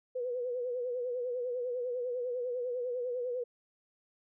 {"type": "tone with vibrato", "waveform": "sine", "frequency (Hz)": 493.9, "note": "B4", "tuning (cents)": 0, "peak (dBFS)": -32, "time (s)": [0.15, 3.44], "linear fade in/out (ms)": 10, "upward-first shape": "sine", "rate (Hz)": 10, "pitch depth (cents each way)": 60, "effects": []}